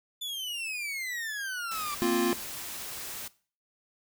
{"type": "exponential sweep", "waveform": "40% pulse", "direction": "down", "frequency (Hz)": [3520, 1151], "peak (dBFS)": -32, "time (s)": [0.21, 1.95], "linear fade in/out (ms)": 10}
{"type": "noise", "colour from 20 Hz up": "white", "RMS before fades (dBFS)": -39, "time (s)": [1.71, 3.28], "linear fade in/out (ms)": 5}
{"type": "chord", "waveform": "square", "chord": "Bb suspended second", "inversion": "none", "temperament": "equal", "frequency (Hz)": [233.1, 261.6, 349.2], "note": ["Bb3", "C4", "F4"], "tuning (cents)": [0, 0, 0], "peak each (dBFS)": [-31, -32, -27], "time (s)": [2.02, 2.33], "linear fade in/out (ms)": 0}
{"effects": ["noise-tail reverb RT60 0.4 s tail -19 dB re dry"]}